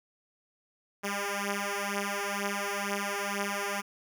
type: beating tone pair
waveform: 5% pulse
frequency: 200.2 / 202.3 Hz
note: G3 / G#3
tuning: +37 / -45 cents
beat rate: 2.1 Hz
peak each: -22 dBFS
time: 1.03-3.82 s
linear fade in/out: 20 ms
effects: none